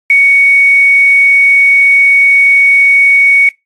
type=tone with quantisation; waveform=sine; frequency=2232 Hz; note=C#7; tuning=11 cents sharp; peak=-3 dBFS; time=0.1-3.49 s; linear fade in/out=2 ms; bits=5; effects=noise-tail reverb RT60 0.2 s tail -24 dB re dry + AAC 32 kbps